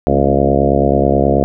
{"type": "harmonic tone with a mistuned harmonic", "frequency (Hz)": 69.3, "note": "C#2", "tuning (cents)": 0, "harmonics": [1, 2, 3, 4, 5, 6, 7, 8, 9, 10], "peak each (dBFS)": [-19, -19, -19, -19, -19, -19, -19, -19, -19, -19], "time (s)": [0.07, 1.44], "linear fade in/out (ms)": 0, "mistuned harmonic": 3, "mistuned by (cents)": 49, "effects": []}